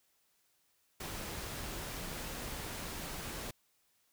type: noise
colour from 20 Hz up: pink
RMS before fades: -42 dBFS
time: 1-3.51 s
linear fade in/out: 5 ms
effects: white hiss -74 dBFS RMS until 4.12 s